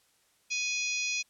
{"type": "harmonic tone with a mistuned harmonic", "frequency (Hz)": 830.6, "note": "G#5", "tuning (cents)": 0, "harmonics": [3, 4, 5, 6, 7, 8], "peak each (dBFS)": [-31, -41, -40, -40, -37, -40], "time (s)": [0.5, 1.23], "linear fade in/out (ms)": 20, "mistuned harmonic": 4, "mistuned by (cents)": 26, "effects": ["white hiss -68 dBFS RMS until 1.29 s", "low-pass 11000 Hz 12 dB/octave"]}